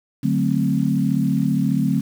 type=chord; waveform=sine; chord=D dominant seventh; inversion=none; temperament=equal; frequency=146.83 / 185 / 220 / 261.6 Hz; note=D3 / F#3 / A3 / C4; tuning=0 / 0 / 0 / 0 cents; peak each=-22 dBFS; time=0.23-2.01 s; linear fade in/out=10 ms; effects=7-bit